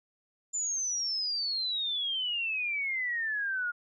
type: exponential sweep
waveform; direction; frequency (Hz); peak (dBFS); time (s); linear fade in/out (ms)
sine; down; 7170 to 1411; -29; 0.53-3.72; 20
effects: none